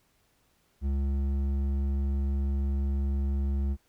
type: tone with hard clipping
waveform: sine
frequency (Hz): 69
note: C#2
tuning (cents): -7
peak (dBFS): -27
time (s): 0.81-3.77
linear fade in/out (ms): 50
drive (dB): 8
effects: pink hiss -69 dBFS RMS until 3.88 s